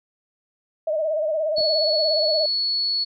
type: tone with vibrato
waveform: sine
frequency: 622.3 Hz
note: D#5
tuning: in tune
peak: -20 dBFS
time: 0.87-2.46 s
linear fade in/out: 5 ms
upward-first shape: sine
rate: 17 Hz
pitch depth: 77 cents each way
type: tone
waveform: sine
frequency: 4398 Hz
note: C#8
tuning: 14 cents flat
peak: -20 dBFS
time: 1.56-3.05 s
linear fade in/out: 20 ms
type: clicks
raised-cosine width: 2 ms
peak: -27 / -30 dBFS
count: 2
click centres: 1.583 / 1.607 s
effects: none

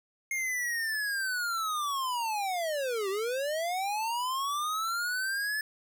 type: linear two-way sweep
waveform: square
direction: down then up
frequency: 2145 to 376 to 1741 Hz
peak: -30 dBFS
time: 0.31-5.61 s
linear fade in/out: 2 ms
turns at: 3.09 s
effects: none

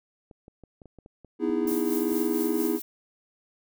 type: clicks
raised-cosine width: 2 ms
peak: -34 dBFS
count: 12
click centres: 0.312 / 0.481 / 0.637 / 0.818 / 0.857 / 0.987 / 1.061 / 1.247 / 1.495 / 1.654 / 1.716 / 2.121 s
type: chord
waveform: triangle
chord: E major seventh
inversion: second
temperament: just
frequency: 247.2 / 309 / 329.6 / 412 Hz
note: B3 / D#4 / E4 / G#4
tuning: +2 / -12 / 0 / -14 cents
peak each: -28 / -28 / -26 / -27 dBFS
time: 1.39-2.8 s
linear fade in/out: 50 ms
type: noise with tremolo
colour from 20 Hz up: violet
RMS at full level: -34 dBFS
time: 1.67-2.82 s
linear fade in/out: 5 ms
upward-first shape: triangle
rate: 4.4 Hz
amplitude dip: 55%
effects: none

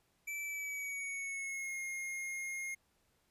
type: tone with pitch glide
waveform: square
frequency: 2320 to 2140 Hz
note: D7 to C7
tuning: -22 to +38 cents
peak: -39 dBFS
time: 0.27-2.75 s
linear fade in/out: 10 ms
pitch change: -140 cents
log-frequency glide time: 0.44-1.81 s
effects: pink hiss -75 dBFS RMS until 3.3 s + resampled to 32000 Hz

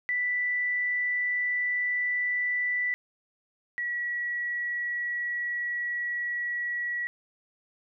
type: tone pair in turn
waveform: sine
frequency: 1975.5 / 1929.3 Hz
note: B6 / B6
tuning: 0 / -41 cents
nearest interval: unison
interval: 41 cents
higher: first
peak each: -25 / -28 dBFS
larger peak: first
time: 0.09-2.94 / 3.78-7.07 s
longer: second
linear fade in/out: 0 ms
effects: none

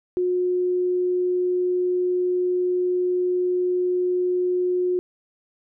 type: tone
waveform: sine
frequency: 361.2 Hz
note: F#4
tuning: 42 cents flat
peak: -19 dBFS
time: 0.17-4.99 s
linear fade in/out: 0 ms
effects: none

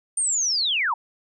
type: linear sweep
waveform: sine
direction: down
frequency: 9010 to 830.6 Hz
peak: -20 dBFS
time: 0.17-0.94 s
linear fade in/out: 5 ms
effects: none

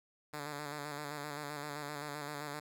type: tone with vibrato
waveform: 5% pulse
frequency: 146.83 Hz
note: D3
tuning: in tune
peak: -29 dBFS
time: 0.33-2.6 s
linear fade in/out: 10 ms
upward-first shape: square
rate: 7.7 Hz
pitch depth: 38 cents each way
effects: none

